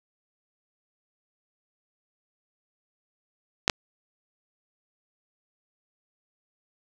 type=clicks; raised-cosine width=0.2 ms; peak=-4 dBFS; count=2; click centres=3.679 / 3.698 s; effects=none